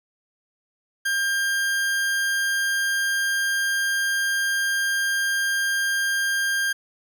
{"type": "tone", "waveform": "40% pulse", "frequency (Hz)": 1600, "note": "G6", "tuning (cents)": 35, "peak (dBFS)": -20, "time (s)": [1.05, 6.73], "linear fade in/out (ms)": 10, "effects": []}